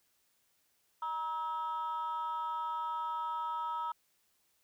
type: tone pair together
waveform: sine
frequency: 948 / 1290.7 Hz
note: A#5 / E6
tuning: +29 / -37 cents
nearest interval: perfect fourth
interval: 534 cents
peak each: -34 / -36 dBFS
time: 1.02-3.92 s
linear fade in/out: 5 ms
effects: tanh soft clip ceiling -30 dBFS + white hiss -74 dBFS RMS until 4.63 s